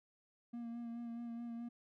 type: tone with vibrato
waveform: triangle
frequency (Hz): 234.6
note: A#3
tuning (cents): +11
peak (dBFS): -40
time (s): 0.53-1.69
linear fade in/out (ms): 10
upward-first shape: sine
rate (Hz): 4.7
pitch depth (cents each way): 23
effects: none